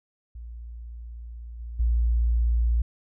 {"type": "tone with level steps", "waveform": "sine", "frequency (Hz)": 58.1, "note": "A#1", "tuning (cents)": -5, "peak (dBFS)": [-36, -33, -19], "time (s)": [0.35, 2.82], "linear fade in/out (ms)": 5, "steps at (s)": [1.59, 1.79], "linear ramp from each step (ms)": 10, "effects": []}